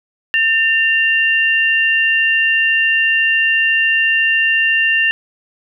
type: tone pair together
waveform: sine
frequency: 1800 / 2774 Hz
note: A6 / F7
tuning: +39 / -12 cents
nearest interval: perfect fifth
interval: 749 cents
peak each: -14 dBFS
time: 0.34-5.11 s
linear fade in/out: 0 ms
effects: none